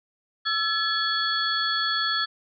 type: tone cluster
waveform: sine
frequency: 1331 / 1709 / 3371 / 4414 Hz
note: E6 / G#6 / G#7 / C#8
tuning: +16 / +49 / +25 / -8 cents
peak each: -28 dBFS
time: 0.45-2.26 s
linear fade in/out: 20 ms
effects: none